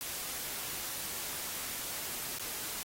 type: noise with dropouts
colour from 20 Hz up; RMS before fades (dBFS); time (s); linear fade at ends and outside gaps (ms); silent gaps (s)
white; -39; 0.01-2.83; 0; 2.386-2.396
effects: AAC 48 kbps